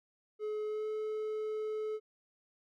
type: tone with pitch glide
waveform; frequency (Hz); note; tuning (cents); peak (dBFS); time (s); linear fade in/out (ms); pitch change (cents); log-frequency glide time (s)
triangle; 425.9 to 431.1; G#4 to A4; +44 to -35; -32; 0.39-2; 50; +21; 0.66-0.87
effects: none